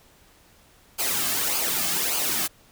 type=noise with flanger; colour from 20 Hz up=white; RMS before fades=-25 dBFS; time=0.98-2.48 s; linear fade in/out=20 ms; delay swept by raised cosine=0.53 to 2.13 ms; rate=1.7 Hz; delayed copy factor=-0.65; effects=pink hiss -56 dBFS RMS until 2.71 s